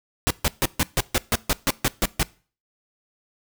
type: noise bursts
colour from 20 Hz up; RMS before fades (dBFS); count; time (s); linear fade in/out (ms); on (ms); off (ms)
pink; -20; 12; 0.27-2.23; 0; 35; 140
effects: noise-tail reverb RT60 0.4 s tail -22 dB re dry